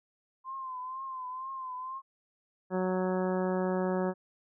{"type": "tone with vibrato", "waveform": "sine", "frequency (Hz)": 1038, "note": "C6", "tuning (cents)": -14, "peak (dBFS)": -36, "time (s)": [0.44, 2.02], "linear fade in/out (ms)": 50, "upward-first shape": "triangle", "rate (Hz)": 2.1, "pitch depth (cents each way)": 66}
{"type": "harmonic tone", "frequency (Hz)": 185, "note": "F#3", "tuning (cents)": 0, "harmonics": [1, 2, 3, 4, 5, 6, 7, 8, 9], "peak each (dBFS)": [-31, -32, -34, -40, -40, -46, -45, -51, -46], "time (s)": [2.7, 4.14], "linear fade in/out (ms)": 50}
{"effects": []}